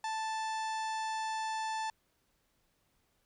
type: harmonic tone with a mistuned harmonic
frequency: 880 Hz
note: A5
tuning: in tune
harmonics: 1 / 2 / 3 / 4 / 5 / 6 / 7 / 8 / 10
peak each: -34 / -43 / -49 / -50 / -51 / -52 / -55 / -53 / -56 dBFS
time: 0.04-1.9 s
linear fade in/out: 2 ms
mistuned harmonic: 7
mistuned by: -53 cents
effects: pink hiss -75 dBFS RMS until 3.25 s